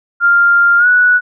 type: tone with pitch glide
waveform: sine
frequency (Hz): 1396.9 to 1473.1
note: F6 to F#6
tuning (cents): 0 to -8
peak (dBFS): -6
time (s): 0.2-1.21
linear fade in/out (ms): 50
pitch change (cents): +92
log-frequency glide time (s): 0.78-0.87
effects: none